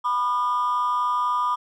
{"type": "ring-modulated tone", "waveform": "triangle", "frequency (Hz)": 1100, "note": "C#6", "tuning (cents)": -14, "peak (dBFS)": -14, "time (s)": [0.04, 1.56], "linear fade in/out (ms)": 20, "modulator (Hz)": 112, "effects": ["tanh soft clip ceiling -15 dBFS"]}